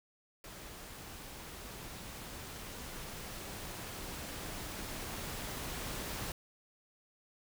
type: noise with level ramp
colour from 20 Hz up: pink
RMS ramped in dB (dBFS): -49 to -40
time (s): 0.44-6.32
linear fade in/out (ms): 2
effects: none